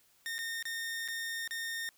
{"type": "tone with dropouts", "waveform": "sawtooth", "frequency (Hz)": 1831, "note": "A#6", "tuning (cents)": -32, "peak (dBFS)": -32, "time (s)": [0.26, 1.89], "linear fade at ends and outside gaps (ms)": 0, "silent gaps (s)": [[0.382, 0.389], [0.626, 0.654], [1.078, 1.085], [1.476, 1.509]], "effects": ["white hiss -67 dBFS RMS until 1.97 s"]}